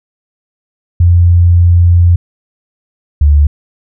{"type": "tone pair in turn", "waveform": "sine", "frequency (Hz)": [87, 73.16], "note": ["F2", "D2"], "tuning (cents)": [-6, -6], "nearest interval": "minor third", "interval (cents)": 300, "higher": "first", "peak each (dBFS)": -3, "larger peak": "neither", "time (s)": [[1, 2.16], [3.21, 3.47]], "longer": "first", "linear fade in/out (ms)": 5, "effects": []}